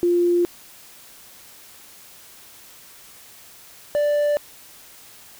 sine / triangle tone pair in turn, 349.2 / 587.3 Hz, F4 / D5, 0 / 0 cents, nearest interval major sixth, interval 900 cents, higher second, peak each -15 dBFS, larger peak neither, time 0.03-0.45 / 3.95-4.37 s, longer neither, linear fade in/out 0 ms, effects white hiss -46 dBFS RMS until 5.39 s

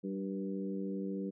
harmonic tone with a mistuned harmonic, 96.8 Hz, G2, 21 cents flat, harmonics 2 / 3 / 4 / 5, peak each -37 / -41 / -43 / -45 dBFS, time 0.03-1.31 s, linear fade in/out 20 ms, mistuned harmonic 3, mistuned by +23 cents, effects none

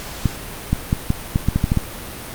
clicks, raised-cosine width 5 ms, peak -3 dBFS, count 10, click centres 0.257 / 0.73 / 0.929 / 1.104 / 1.359 / 1.486 / 1.56 / 1.641 / 1.719 / 1.773 s, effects pink hiss -32 dBFS RMS until 2.34 s + Opus 48 kbps

